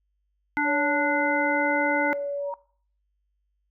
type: harmonic tone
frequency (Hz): 293.7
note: D4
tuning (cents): 0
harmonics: 1 / 3 / 5 / 7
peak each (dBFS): -27 / -27 / -27 / -27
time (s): 0.57-2.13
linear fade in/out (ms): 0
type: tone with pitch glide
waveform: sine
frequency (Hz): 565 to 568.3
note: C#5 to C#5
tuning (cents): +33 to +43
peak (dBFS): -27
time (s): 0.64-2.54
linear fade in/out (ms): 50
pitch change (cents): +10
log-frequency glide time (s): 1.49-1.63
type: tone with exponential growth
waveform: sine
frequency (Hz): 944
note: A#5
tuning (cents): +22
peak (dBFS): -27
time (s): 2.36-2.54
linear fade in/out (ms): 1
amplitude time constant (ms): 37
effects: noise-tail reverb RT60 0.5 s tail -21 dB re dry + added 50 Hz sine -70 dBFS peak until 3.7 s